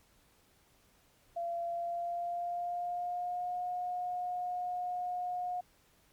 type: tone with pitch glide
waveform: sine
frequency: 685 to 719.5 Hz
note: F5 to F#5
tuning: -34 to -49 cents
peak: -33 dBFS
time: 1.36-5.61 s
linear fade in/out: 10 ms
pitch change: +85 cents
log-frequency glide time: 1.65-3.61 s
effects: pink hiss -67 dBFS RMS until 6.12 s + MP3 96 kbps